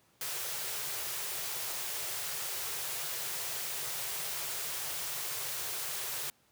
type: band-stop noise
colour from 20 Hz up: white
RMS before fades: -37 dBFS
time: 0.21-6.3 s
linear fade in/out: 2 ms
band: 170 to 340 Hz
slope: 96 dB/octave
effects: pink hiss -68 dBFS RMS until 6.51 s + high-pass 100 Hz 12 dB/octave